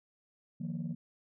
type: chord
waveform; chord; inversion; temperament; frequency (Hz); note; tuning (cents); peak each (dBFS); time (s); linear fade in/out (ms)
sine; Eb suspended second; none; just; 155.56 / 175.01 / 233.3; Eb3 / F3 / Bb3; 0 / +4 / +2; -38 / -37 / -39; 0.6-0.95; 10
effects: tanh soft clip ceiling -29 dBFS